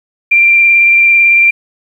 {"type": "tone with vibrato", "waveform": "sine", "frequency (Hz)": 2371, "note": "D7", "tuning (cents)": 16, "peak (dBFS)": -4, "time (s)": [0.31, 1.51], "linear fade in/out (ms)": 10, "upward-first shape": "square", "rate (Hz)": 18, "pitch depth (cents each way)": 10, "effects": ["7-bit"]}